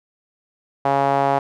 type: tone with band-pass filter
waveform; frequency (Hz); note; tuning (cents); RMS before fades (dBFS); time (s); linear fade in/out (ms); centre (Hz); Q
sawtooth; 138.59; C#3; 0; -18; 0.85-1.39; 5; 780; 3
effects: none